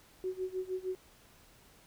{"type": "tone with tremolo", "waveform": "sine", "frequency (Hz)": 372.1, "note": "F#4", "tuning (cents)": 10, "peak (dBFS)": -31, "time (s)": [0.24, 0.95], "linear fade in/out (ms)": 0, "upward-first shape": "sine", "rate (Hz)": 6.5, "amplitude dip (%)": 90, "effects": ["pink hiss -61 dBFS RMS until 1.86 s"]}